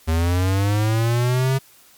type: linear sweep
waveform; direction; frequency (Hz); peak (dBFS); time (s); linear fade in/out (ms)
square; up; 79.1 to 135.3; -17; 0.07-1.59; 20
effects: white hiss -51 dBFS RMS until 1.97 s + MP3 96 kbps